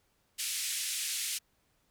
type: band-pass noise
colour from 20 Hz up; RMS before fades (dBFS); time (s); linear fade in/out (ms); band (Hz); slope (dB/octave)
white; -35; 0.38-1.39; 20; 2100 to 11000; 24
effects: pink hiss -73 dBFS RMS until 1.9 s